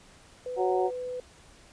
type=tone; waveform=sine; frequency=500 Hz; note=B4; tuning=21 cents sharp; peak=-32 dBFS; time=0.46-1.2 s; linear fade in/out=2 ms
type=harmonic tone; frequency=185 Hz; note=F#3; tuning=in tune; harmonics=2 / 3 / 4 / 5; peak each=-26 / -33 / -28 / -37 dBFS; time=0.56-0.91 s; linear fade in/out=50 ms
effects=pink hiss -55 dBFS RMS until 1.72 s + resampled to 22050 Hz